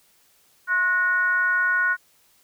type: tone with frequency modulation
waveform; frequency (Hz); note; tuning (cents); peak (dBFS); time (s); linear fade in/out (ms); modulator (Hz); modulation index
sine; 1462; F#6; -21; -18; 0.67-1.97; 50; 389; 0.6
effects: white hiss -60 dBFS RMS until 2.43 s